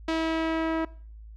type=tone with low-pass filter sweep; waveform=sawtooth; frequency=323.5 Hz; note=E4; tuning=32 cents flat; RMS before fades=-27 dBFS; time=0.08-0.85 s; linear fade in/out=5 ms; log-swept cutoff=4300 to 1600 Hz; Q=0.94; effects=noise-tail reverb RT60 0.5 s tail -22 dB re dry + added 54 Hz sine -42 dBFS peak until 1.36 s